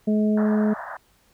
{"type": "harmonic tone", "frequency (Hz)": 212.7, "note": "G#3", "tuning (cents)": 42, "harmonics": [1, 2, 3], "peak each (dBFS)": [-18, -27, -30], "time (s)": [0.07, 0.74], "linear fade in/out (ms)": 10}
{"type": "band-pass noise", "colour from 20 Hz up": "pink", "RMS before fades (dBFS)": -35, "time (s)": [0.37, 0.97], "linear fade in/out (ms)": 5, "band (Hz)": [580, 1800], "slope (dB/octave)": 96}
{"effects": ["pink hiss -61 dBFS RMS until 1.33 s"]}